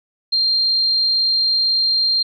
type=tone; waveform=sine; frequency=4186 Hz; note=C8; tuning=in tune; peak=-14 dBFS; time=0.32-2.23 s; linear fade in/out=10 ms; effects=none